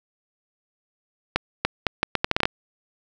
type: accelerating click train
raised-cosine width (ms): 0.3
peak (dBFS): -3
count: 11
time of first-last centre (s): 1.36-2.455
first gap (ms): 290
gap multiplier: 0.75
effects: none